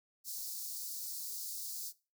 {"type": "high-pass noise", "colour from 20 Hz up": "white", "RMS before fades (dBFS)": -42, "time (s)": [0.24, 1.93], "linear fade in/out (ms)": 50, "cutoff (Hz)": 4300, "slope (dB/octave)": 48, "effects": ["noise-tail reverb RT60 0.3 s tail -19 dB re dry"]}